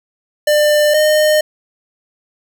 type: tone pair in turn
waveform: square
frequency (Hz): 597 / 611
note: D5 / D#5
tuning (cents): +28 / -32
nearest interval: unison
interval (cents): 40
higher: second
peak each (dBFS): -10 / -10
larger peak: neither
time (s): 0.47-0.94 / 0.94-1.41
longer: neither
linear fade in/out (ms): 5
effects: none